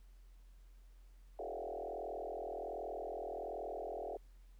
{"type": "tone with frequency modulation", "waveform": "sine", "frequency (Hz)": 562, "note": "C#5", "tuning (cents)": 24, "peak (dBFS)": -40, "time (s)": [1.39, 4.17], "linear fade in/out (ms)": 2, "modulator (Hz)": 41.3, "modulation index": 4.6, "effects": ["added 43 Hz sine -56 dBFS peak until 4.59 s", "pink hiss -75 dBFS RMS until 4.59 s"]}